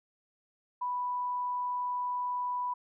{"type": "tone", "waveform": "sine", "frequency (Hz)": 987.8, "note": "B5", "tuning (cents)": 0, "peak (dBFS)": -30, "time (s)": [0.81, 2.74], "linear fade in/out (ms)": 10, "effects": []}